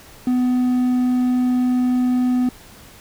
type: tone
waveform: triangle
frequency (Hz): 250.2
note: B3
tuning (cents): +23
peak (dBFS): -13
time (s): 0.27-2.49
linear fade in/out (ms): 2
effects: pink hiss -44 dBFS RMS until 3 s